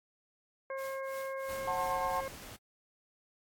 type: harmonic tone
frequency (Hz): 537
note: C5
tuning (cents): +45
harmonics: 1 / 2 / 3 / 4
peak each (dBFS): -37 / -43 / -47 / -49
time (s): 0.7-2.28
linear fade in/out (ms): 2
type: noise with tremolo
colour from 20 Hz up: white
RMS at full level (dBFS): -50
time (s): 0.77-2.19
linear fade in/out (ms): 20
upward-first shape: triangle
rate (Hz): 3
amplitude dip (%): 100
type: noise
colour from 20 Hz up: pink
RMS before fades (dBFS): -48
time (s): 1.48-2.57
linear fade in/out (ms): 20
type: chord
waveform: sine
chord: F# diminished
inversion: none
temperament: just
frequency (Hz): 740 / 888 / 1065.6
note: F#5 / A5 / C6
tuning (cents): 0 / +16 / +31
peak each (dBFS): -36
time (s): 1.67-2.21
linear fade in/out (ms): 10
effects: AAC 64 kbps